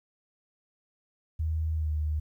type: tone with pitch glide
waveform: sine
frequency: 79.3 to 76.29 Hz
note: D#2 to D#2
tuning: +33 to -34 cents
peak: -26 dBFS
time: 1.39-2.2 s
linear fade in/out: 10 ms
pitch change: -67 cents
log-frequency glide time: 1.75-1.91 s
effects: 11-bit